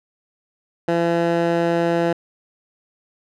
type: tone with band-pass filter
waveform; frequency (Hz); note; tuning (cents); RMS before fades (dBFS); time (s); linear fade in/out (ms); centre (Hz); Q
15% pulse; 169.4; E3; +48; -19; 0.88-2.13; 5; 590; 0.55
effects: none